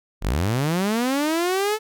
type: linear sweep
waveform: sawtooth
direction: up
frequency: 35.54 to 440 Hz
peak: -16 dBFS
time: 0.21-1.79 s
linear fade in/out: 50 ms
effects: none